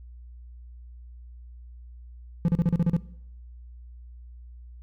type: tone bursts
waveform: triangle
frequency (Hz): 170.5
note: F3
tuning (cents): -41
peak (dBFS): -16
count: 8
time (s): 2.45-2.965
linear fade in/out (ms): 0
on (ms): 32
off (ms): 37
effects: noise-tail reverb RT60 0.8 s tail -21 dB re dry + added 60 Hz sine -42 dBFS peak until 4.82 s